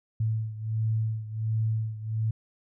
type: beating tone pair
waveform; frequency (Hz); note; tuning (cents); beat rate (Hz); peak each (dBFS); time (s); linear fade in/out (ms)
sine; 110 / 111.4; A2 / A2; 0 / +22; 1.4; -27 / -31; 0.2-2.31; 5
effects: none